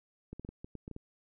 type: clicks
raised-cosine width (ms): 3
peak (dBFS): -30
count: 9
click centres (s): 0.33 / 0.396 / 0.449 / 0.49 / 0.645 / 0.753 / 0.879 / 0.913 / 0.964
effects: none